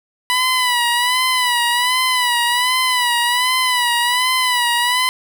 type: tone with vibrato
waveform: 15% pulse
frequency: 987.8 Hz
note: B5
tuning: in tune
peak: -8 dBFS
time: 0.3-5.09 s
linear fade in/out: 0 ms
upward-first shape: sine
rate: 1.3 Hz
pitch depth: 66 cents each way
effects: none